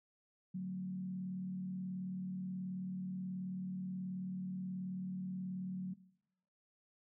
sine tone with frequency modulation, 185.5 Hz, F#3, 5 cents sharp, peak -38 dBFS, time 0.54-5.94 s, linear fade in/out 10 ms, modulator 38.6 Hz, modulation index 0.43, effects noise-tail reverb RT60 0.9 s tail -21 dB re dry

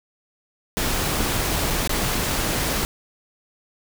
pink noise with dropouts, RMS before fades -23 dBFS, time 0.77-2.85 s, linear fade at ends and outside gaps 0 ms, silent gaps 1.702-1.706 / 1.875-1.894 s, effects none

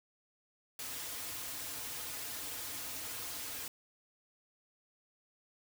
white noise with comb filter, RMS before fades -42 dBFS, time 0.79-3.68 s, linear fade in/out 2 ms, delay 5.2 ms, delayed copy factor -0.9, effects none

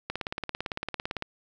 click train, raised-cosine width 0.3 ms, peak -15 dBFS, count 21, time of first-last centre 0.1-1.224 s, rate 17.8 Hz, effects none

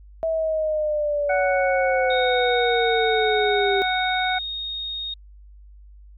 sine linear sweep, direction down, 653 to 392 Hz, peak -20 dBFS, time 0.23-3.82 s, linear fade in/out 0 ms
harmonic tone, 740 Hz, F#5, in tune, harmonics 1 / 2 / 3, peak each -23 / -26 / -28 dBFS, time 1.29-4.39 s, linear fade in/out 10 ms
sine tone, 3719 Hz, A#7, 5 cents flat, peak -27 dBFS, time 2.1-5.14 s, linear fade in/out 5 ms
effects added 50 Hz sine -43 dBFS peak until 6.17 s

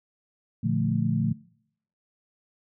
sine chord, Bb major seventh, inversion none, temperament equal, 116.54 / 146.83 / 174.61 / 220 Hz, Bb2 / D3 / F3 / A3, 0 / 0 / 0 / 0 cents, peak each -28 dBFS, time 0.63-1.33 s, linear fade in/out 10 ms, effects noise-tail reverb RT60 0.7 s tail -23 dB re dry

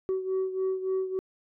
sine beating tone pair, 377.3 / 380.8 Hz, F#4 / F#4, +34 / +50 cents, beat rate 3.5 Hz, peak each -26 / -31 dBFS, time 0.09-1.19 s, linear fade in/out 0 ms, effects tanh soft clip ceiling -23 dBFS

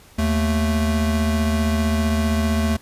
square tone pair together, 78.46 / 220 Hz, D#2 / A3, +15 / 0 cents, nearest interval octave + tritone, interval 1785 cents, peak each -21 dBFS, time 0.18-2.77 s, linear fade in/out 10 ms, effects pink hiss -49 dBFS RMS until 2.81 s + resampled to 32000 Hz

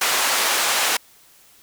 pink band-pass noise, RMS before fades -20 dBFS, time 0.01-0.97 s, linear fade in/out 5 ms, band 810 to 13000 Hz, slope 12 dB/octave, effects white hiss -52 dBFS RMS until 1.62 s

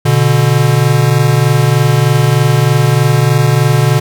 square tone pair together, 121.95 / 145.2 Hz, B2 / D3, -21 / -19 cents, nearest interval minor third, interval 302 cents, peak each -11 dBFS, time 0.05-4 s, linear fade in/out 10 ms, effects none

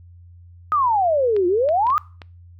sine exponential two-way sweep, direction down then up, 1274 to 343.8 to 1274 Hz, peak -15 dBFS, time 0.72-1.98 s, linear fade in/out 0 ms, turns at 1.47 s
clicks, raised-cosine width 0.3 ms, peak -21 dBFS, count 5, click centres 1.365 / 1.689 / 1.869 / 1.902 / 2.218 s
effects noise-tail reverb RT60 0.4 s tail -23 dB re dry + added 87 Hz sine -42 dBFS peak until 2.59 s

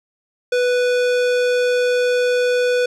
square tone with low-pass filter, 493.9 Hz, B4, in tune, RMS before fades -17 dBFS, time 0.52-2.86 s, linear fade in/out 5 ms, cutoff 6400 Hz, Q 0.57, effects none

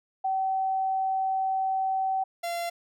sine / 45% pulse tone pair in turn, 765 / 686.7 Hz, G5 / F5, -42 / -29 cents, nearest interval major second, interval 187 cents, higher first, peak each -24 / -29 dBFS, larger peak first, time 0.24-2.24 / 2.43-2.7 s, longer first, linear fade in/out 10 ms, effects none

